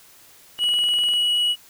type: tone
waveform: triangle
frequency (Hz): 2923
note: F#7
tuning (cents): -22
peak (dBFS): -16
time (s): 0.58-1.56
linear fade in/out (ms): 50
type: click train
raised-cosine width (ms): 0.3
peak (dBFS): -22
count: 12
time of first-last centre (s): 0.59-1.137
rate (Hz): 20.1
effects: white hiss -50 dBFS RMS until 1.69 s